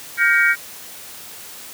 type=chord; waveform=sine; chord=G half-diminished seventh; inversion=third; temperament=just; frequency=1411.2 / 1568 / 1881.6 / 2258 Hz; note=F6 / G6 / Bb6 / Db7; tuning=+18 / 0 / +16 / +31 cents; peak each=-18 dBFS; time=0.17-0.56 s; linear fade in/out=50 ms; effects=white hiss -37 dBFS RMS until 1.73 s + high-pass 80 Hz 12 dB/octave